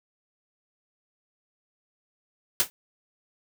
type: noise with exponential decay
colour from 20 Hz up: white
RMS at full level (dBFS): -18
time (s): 2.6-2.7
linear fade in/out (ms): 0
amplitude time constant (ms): 21
effects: none